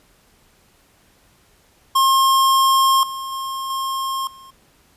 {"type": "tone with level steps", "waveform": "square", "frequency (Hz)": 1070, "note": "C6", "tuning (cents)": 38, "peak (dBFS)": [-13, -27, -25, -22, -41], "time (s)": [1.95, 4.51], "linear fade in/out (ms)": 10, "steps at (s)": [3.03, 3.32, 3.7, 4.27], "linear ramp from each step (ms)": 2, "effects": ["pink hiss -56 dBFS RMS until 4.96 s", "resampled to 32000 Hz"]}